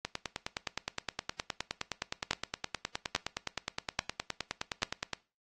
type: two click trains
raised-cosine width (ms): 0.2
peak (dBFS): -16 / -11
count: 50 / 4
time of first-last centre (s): 0.05-5.133 / 2.31-4.831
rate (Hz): 9.64 / 1.19
effects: noise-tail reverb RT60 0.3 s tail -20 dB re dry + AAC 32 kbps